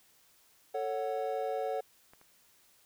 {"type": "chord", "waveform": "triangle", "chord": "F# minor", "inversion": "first", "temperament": "just", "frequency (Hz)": [444, 555, 740], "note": ["A4", "C#5", "F#5"], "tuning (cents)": [16, 2, 0], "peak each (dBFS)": -34, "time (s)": [0.74, 1.81], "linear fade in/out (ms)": 10}
{"type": "clicks", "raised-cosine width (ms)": 0.5, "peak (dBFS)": [-50, -40, -43], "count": 3, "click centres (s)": [1.667, 2.135, 2.214]}
{"effects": ["white hiss -65 dBFS RMS until 2.85 s"]}